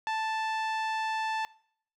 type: tone with low-pass filter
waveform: sawtooth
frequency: 880 Hz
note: A5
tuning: in tune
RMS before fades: -31 dBFS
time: 0.07-1.45 s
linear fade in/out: 0 ms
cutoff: 3900 Hz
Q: 0.64
effects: noise-tail reverb RT60 0.6 s tail -22 dB re dry